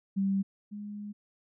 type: tone pair in turn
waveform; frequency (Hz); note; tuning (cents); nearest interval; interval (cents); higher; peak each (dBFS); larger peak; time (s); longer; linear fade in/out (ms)
sine; 195.2 / 206.8; G3 / G#3; -7 / -7; minor second; 100; second; -25 / -37; first; 0.16-0.43 / 0.71-1.13; second; 20
effects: none